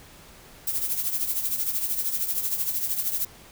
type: noise with tremolo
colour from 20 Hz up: violet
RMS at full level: -24 dBFS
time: 0.67-3.25 s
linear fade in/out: 5 ms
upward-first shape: triangle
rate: 13 Hz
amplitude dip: 70%
effects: pink hiss -49 dBFS RMS until 3.51 s